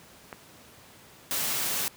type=click; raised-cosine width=0.5 ms; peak=-22 dBFS; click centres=0.328 s
type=noise; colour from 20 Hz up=white; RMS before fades=-29 dBFS; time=1.31-1.88 s; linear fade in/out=0 ms
effects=pink hiss -52 dBFS RMS until 1.96 s + high-pass 100 Hz 12 dB/octave